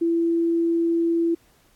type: tone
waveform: sine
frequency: 335.1 Hz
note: E4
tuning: 29 cents sharp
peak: -18 dBFS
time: 0.01-1.35 s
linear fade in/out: 10 ms
effects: pink hiss -60 dBFS RMS until 1.75 s + AAC 64 kbps